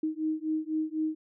sine beating tone pair, 311.1 / 315.1 Hz, D#4 / D#4, 0 / +22 cents, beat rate 4 Hz, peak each -31 dBFS, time 0.03-1.15 s, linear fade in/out 5 ms, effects none

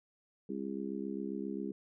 harmonic tone, 67.5 Hz, C#2, 45 cents flat, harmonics 3 / 4 / 5 / 6, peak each -40 / -41 / -42 / -43 dBFS, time 0.49-1.72 s, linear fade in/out 5 ms, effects none

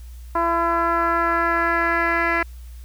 10% pulse tone with low-pass filter sweep, 337 Hz, E4, 38 cents sharp, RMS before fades -20 dBFS, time 0.35-2.43 s, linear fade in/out 5 ms, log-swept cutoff 1100 to 2100 Hz, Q 2.6, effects added 60 Hz sine -35 dBFS peak until 2.84 s + white hiss -54 dBFS RMS until 2.84 s

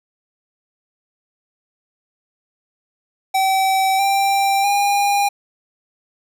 square tone with pitch steps, 768 / 787.8 / 808 Hz, G5 / G5 / G#5, -36 / +8 / -48 cents, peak -15 dBFS, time 3.34-5.29 s, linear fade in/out 10 ms, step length 650 ms, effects none

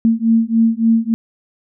sine beating tone pair, 225.2 / 228.7 Hz, A3 / A#3, +40 / -33 cents, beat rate 3.5 Hz, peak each -14 dBFS, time 0.05-1.14 s, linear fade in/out 0 ms, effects none

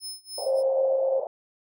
25% pulse tone with tremolo, 5200 Hz, E8, 24 cents flat, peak -28 dBFS, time 0-0.63 s, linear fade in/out 50 ms, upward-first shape sine, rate 3.3 Hz, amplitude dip 95%
pink band-pass noise, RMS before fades -33 dBFS, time 0.38-1.27 s, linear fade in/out 2 ms, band 530 to 710 Hz, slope 48 dB/octave
sine tone, 533 Hz, C5, 32 cents sharp, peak -21 dBFS, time 0.46-1.2 s, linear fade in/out 5 ms
effects none

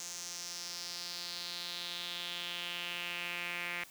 sawtooth tone with band-pass filter sweep, 174.61 Hz, F3, in tune, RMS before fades -41 dBFS, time 0-3.84 s, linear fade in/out 0 ms, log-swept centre 6500 to 2200 Hz, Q 3.7, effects white hiss -56 dBFS RMS until 3.9 s

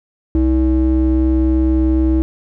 triangle ring-modulated tone, 128.2 Hz, C3, 35 cents flat, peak -6 dBFS, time 0.35-2.22 s, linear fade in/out 0 ms, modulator 193 Hz, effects none

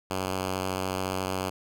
5% pulse tone with vibrato, 94 Hz, F#2, 28 cents sharp, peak -17 dBFS, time 0.1-1.5 s, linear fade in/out 10 ms, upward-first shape square, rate 9.2 Hz, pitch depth 8 cents each way, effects none

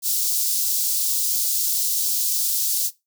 white high-pass noise, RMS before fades -22 dBFS, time 0.02-2.91 s, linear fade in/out 50 ms, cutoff 4400 Hz, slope 24 dB/octave, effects noise-tail reverb RT60 0.2 s tail -18 dB re dry

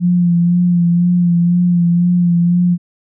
sine tone with vibrato, 174.5 Hz, F3, 1 cent flat, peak -9 dBFS, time 0-2.78 s, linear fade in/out 50 ms, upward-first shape sine, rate 2 Hz, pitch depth 30 cents each way, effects none

